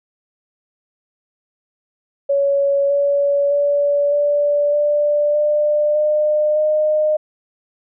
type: tone with pitch steps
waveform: sine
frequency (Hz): 560 / 567.2 / 574.4 / 581.8 / 589.2 / 596.7 / 604.4 / 612.1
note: C#5 / C#5 / D5 / D5 / D5 / D5 / D5 / D#5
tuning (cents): +18 / +40 / -39 / -16 / +6 / +27 / +50 / -28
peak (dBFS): -13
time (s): 2.29-7.17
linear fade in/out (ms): 10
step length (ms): 610
effects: none